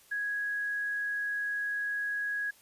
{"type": "tone", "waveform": "sine", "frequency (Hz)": 1661.2, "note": "G#6", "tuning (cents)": 0, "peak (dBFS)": -30, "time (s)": [0.11, 2.51], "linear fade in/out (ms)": 10, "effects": ["white hiss -60 dBFS RMS until 2.61 s", "resampled to 32000 Hz"]}